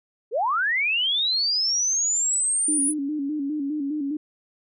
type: linear sweep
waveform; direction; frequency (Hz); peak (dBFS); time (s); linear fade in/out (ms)
sine; up; 392 to 10000; -20; 0.31-2.94; 50
type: tone with vibrato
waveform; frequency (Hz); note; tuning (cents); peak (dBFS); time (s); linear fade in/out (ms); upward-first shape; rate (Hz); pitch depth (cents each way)
sine; 290.6; D4; -18; -24; 2.68-4.17; 5; square; 4.9; 74
effects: none